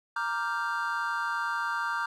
triangle chord, G minor seventh, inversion first, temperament equal, 932.3 / 1174.7 / 1396.9 / 1568 Hz, Bb5 / D6 / F6 / G6, 0 / 0 / 0 / 0 cents, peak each -32 dBFS, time 0.16-2.06 s, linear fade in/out 5 ms, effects none

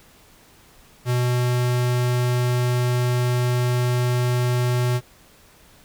square tone, 123.47 Hz, B2, in tune, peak -19 dBFS, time 1.05-5.01 s, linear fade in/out 50 ms, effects pink hiss -52 dBFS RMS until 5.84 s

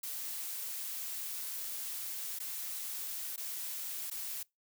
blue noise with dropouts, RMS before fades -40 dBFS, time 0.03-4.43 s, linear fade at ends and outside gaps 5 ms, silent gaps 2.389-2.4 / 3.362-3.377 / 4.101-4.112 s, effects noise-tail reverb RT60 0.2 s tail -24 dB re dry

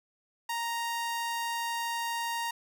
sawtooth tone, 932.3 Hz, A#5, in tune, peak -27 dBFS, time 0.49-2.51 s, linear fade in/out 5 ms, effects none

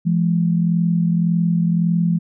sine tone pair together, 169.9 / 211.7 Hz, F3 / G#3, -47 / +33 cents, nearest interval major third, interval 380 cents, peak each -15 / -22 dBFS, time 0.05-2.19 s, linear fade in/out 20 ms, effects none

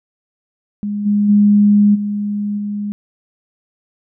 sine tone with level steps, 205.9 Hz, G#3, 15 cents flat, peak -18 / -11 / -7 / -17 / -19 dBFS, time 0.83-2.92 s, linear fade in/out 0 ms, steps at 1.05 / 1.28 / 1.94 / 2.57 s, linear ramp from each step 20 ms, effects none

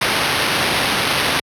white noise with sample-and-hold, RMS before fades -18 dBFS, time 0.01-1.4 s, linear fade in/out 5 ms, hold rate 7350 Hz, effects high-pass 80 Hz 12 dB/octave + low-pass 12000 Hz 12 dB/octave

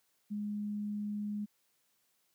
sine tone, 207.7 Hz, G#3, in tune, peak -34 dBFS, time 0.3-1.46 s, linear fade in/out 20 ms, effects white hiss -75 dBFS RMS until 2.34 s + high-pass 100 Hz 12 dB/octave

